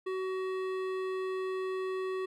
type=tone with hard clipping; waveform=sine; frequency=376 Hz; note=F#4; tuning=28 cents sharp; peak=-34 dBFS; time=0.06-2.26 s; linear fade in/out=10 ms; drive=14 dB; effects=none